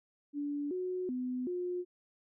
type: tone with pitch steps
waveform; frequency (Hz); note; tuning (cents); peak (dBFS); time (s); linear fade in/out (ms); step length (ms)
sine; 289.2 / 366.3 / 252 / 357.9; D4 / F#4 / B3 / F4; -27 / -17 / +35 / +42; -33; 0.33-1.85; 50; 380
effects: none